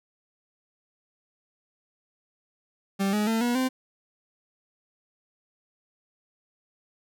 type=tone with pitch steps; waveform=40% pulse; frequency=196 / 210.1 / 225.1 / 241.3 / 258.6 Hz; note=G3 / G#3 / A3 / B3 / C4; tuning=0 / +20 / +40 / -40 / -20 cents; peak=-22 dBFS; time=2.99-3.69 s; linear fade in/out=20 ms; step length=140 ms; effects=none